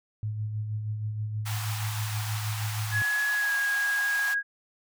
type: tone with tremolo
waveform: sine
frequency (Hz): 107.1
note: A2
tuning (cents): -46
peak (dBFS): -27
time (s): 0.23-3.02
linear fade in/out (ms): 0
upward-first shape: sine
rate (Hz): 6.3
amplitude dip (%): 40
type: high-pass noise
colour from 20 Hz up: pink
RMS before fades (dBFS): -37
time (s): 1.45-4.35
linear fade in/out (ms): 20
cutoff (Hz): 720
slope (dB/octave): 96
type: tone with pitch glide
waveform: sine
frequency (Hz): 1683 to 1644.6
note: G#6 to G#6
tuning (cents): +23 to -17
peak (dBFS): -24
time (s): 2.91-4.43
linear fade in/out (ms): 50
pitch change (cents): -40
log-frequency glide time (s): 3.31-3.55
effects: none